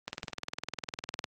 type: click train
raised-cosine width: 0.2 ms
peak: -17 dBFS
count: 24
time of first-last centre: 0.08-1.242 s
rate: 19.8 Hz
effects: high-pass 100 Hz 12 dB/octave + Opus 32 kbps